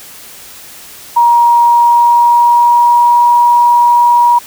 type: tone with pitch glide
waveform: sine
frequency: 947 to 957.5 Hz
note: A#5 to A#5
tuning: +27 to +46 cents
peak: -4 dBFS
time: 1.16-4.39 s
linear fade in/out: 10 ms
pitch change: +19 cents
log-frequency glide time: 1.6-3.22 s
effects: white hiss -33 dBFS RMS until 4.46 s